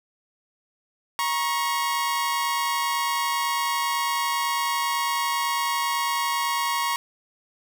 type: tone pair together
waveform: sawtooth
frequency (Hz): 948 / 1098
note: A#5 / C#6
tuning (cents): +29 / -17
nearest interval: minor third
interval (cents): 254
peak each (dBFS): -22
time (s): 1.19-6.96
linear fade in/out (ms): 0
effects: none